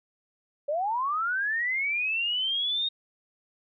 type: linear sweep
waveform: sine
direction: up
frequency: 554.4 to 3729 Hz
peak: -25 dBFS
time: 0.68-2.89 s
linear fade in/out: 10 ms
effects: none